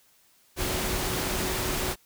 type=tone in noise; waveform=sine; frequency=370 Hz; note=F#4; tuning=in tune; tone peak=-37 dBFS; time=0.56-1.96 s; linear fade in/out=50 ms; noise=pink; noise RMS=-29 dBFS; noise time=0.56-1.96 s; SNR=-11 dB; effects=white hiss -62 dBFS RMS until 2.05 s